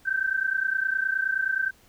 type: tone pair together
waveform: sine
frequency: 1538.4 / 1568 Hz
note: G6 / G6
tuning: -33 / 0 cents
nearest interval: unison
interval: 33 cents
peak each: -26 dBFS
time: 0.05-1.71 s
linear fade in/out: 20 ms
effects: pink hiss -58 dBFS RMS until 1.88 s